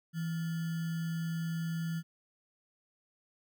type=tone with sample-and-hold; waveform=sine; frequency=164.9 Hz; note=E3; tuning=1 cent sharp; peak=-32 dBFS; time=0.13-2.03 s; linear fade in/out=50 ms; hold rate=1575 Hz; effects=none